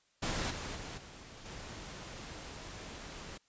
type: noise with level steps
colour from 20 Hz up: pink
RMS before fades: -35 / -41 / -44 / -51 / -46 dBFS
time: 0.22-3.38 s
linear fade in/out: 10 ms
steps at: 0.5 / 0.75 / 0.97 / 1.45 s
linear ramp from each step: 10 ms
effects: white hiss -72 dBFS RMS until 3.48 s + resampled to 16000 Hz